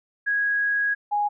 sine tone pair in turn, 1654 / 827 Hz, G#6 / G#5, -8 / -8 cents, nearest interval octave, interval 1200 cents, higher first, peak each -20 dBFS, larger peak neither, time 0.26-0.95 / 1.11-1.29 s, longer first, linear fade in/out 20 ms, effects none

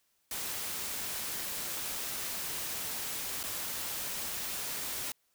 white noise with dropouts, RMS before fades -37 dBFS, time 0.31-5.12 s, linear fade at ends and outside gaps 2 ms, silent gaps 3.431-3.437 s, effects white hiss -74 dBFS RMS until 5.34 s

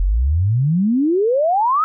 sine exponential sweep, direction up, 42.05 to 1318.5 Hz, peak -13 dBFS, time 0-1.84 s, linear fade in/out 0 ms, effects none

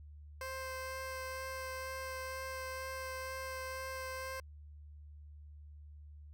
15% pulse tone with vibrato, 523.3 Hz, C5, in tune, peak -34 dBFS, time 0.41-4.4 s, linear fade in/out 2 ms, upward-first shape sine, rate 2.1 Hz, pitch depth 8 cents each way, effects added 74 Hz sine -50 dBFS peak until 6.33 s

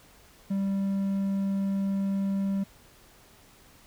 triangle tone, 196 Hz, G3, in tune, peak -23 dBFS, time 0.5-2.64 s, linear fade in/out 10 ms, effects pink hiss -56 dBFS RMS until 3.86 s

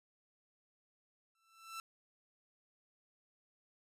sawtooth tone with exponential growth, 1333 Hz, E6, 19 cents sharp, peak -37 dBFS, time 1.35-1.8 s, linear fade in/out 1 ms, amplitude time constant 96 ms, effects resampled to 32000 Hz

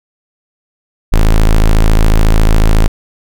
square tone, 27.01 Hz, A0, 31 cents flat, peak -5 dBFS, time 1.12-2.88 s, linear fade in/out 10 ms, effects none

